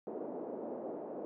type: band-pass noise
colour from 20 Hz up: white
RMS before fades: -42 dBFS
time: 0.07-1.25 s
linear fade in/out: 0 ms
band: 240 to 590 Hz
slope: 24 dB/octave
effects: none